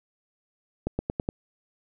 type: accelerating click train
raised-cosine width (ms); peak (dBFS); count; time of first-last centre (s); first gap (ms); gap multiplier
2; -13; 5; 0.87-1.289; 120; 0.91
effects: none